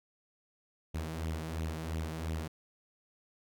sawtooth tone with flanger, 80 Hz, D#2, 49 cents sharp, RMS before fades -37 dBFS, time 0.94-2.48 s, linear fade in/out 10 ms, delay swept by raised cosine 0.3 to 6.1 ms, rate 2.9 Hz, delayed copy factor +0.55, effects none

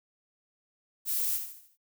violet noise with echo, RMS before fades -30 dBFS, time 1.05-1.4 s, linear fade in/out 50 ms, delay 75 ms, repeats 5, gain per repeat -7 dB, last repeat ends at 1.775 s, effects none

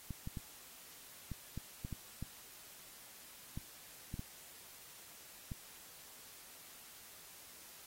clicks, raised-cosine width 5 ms, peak -29 dBFS, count 12, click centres 0.107 / 0.274 / 0.372 / 1.317 / 1.576 / 1.849 / 1.927 / 2.226 / 3.575 / 4.141 / 4.194 / 5.518 s, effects white hiss -56 dBFS RMS until 7.86 s + AAC 48 kbps

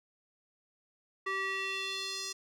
square tone with band-pass filter sweep, 386 Hz, G4, 27 cents flat, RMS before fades -36 dBFS, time 1.26-2.33 s, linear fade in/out 10 ms, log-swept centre 1600 to 5800 Hz, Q 2.3, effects none

